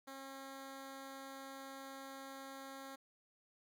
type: tone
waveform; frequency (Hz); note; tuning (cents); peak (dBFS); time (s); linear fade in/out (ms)
10% pulse; 270.4; C#4; -43; -40; 0.07-2.96; 10
effects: none